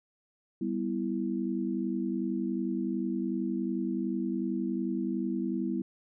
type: chord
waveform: sine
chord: E minor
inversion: first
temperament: equal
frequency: 196 / 246.9 / 329.6 Hz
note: G3 / B3 / E4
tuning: 0 / 0 / 0 cents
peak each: -33 dBFS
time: 0.61-5.82 s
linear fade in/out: 5 ms
effects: none